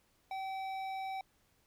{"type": "tone with hard clipping", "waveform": "triangle", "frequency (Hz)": 768, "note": "G5", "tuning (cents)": -36, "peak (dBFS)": -39, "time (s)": [0.31, 1.21], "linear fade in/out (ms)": 2, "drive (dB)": 14, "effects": ["pink hiss -72 dBFS RMS until 1.66 s"]}